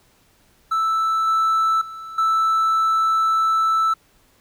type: tone with level steps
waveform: triangle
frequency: 1318.5 Hz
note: E6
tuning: in tune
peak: -15 / -13 / -30 / -13 dBFS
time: 0.71-3.94 s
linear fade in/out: 10 ms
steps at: 1.27 / 1.81 / 2.18 s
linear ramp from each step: 5 ms
effects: tanh soft clip ceiling -9 dBFS + pink hiss -58 dBFS RMS until 4.4 s